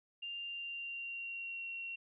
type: tone with pitch glide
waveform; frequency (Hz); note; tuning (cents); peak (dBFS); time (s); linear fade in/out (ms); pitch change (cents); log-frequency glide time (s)
sine; 2794 to 2737; F7 to F7; 0 to -36; -40; 0.22-1.96; 10; -36; 0.39-1.67
effects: none